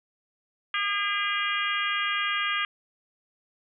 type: harmonic tone with a mistuned harmonic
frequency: 406.2 Hz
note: G#4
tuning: 38 cents flat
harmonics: 3 / 4 / 5 / 6 / 7 / 8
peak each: -30 / -31 / -32 / -33 / -33 / -34 dBFS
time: 0.74-2.65 s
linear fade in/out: 2 ms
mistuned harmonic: 6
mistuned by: -27 cents
effects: none